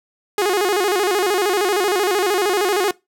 sawtooth tone with vibrato, 387.4 Hz, G4, 20 cents flat, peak -12 dBFS, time 0.38-2.91 s, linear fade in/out 2 ms, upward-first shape square, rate 13 Hz, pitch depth 120 cents each way, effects noise-tail reverb RT60 0.2 s tail -21 dB re dry

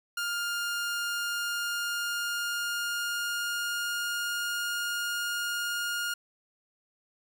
sawtooth tone with pitch glide, 1407 to 1420.1 Hz, F6 to F6, +12 to +29 cents, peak -26 dBFS, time 0.17-6.14 s, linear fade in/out 5 ms, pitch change +17 cents, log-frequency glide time 0.51-4.57 s, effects none

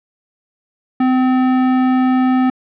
sine tone with hard clipping, 256.8 Hz, C4, 32 cents flat, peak -13 dBFS, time 1-2.5 s, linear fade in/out 5 ms, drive 18 dB, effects low-pass 2000 Hz 12 dB/octave

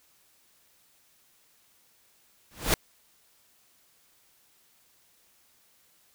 pink noise with exponential growth, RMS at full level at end -19 dBFS, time 2.51-2.74 s, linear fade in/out 1 ms, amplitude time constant 49 ms, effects white hiss -64 dBFS RMS until 6.14 s

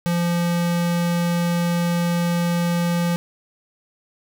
square tone, 172.5 Hz, F3, 21 cents flat, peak -19 dBFS, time 0.06-3.16 s, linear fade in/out 0 ms, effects none

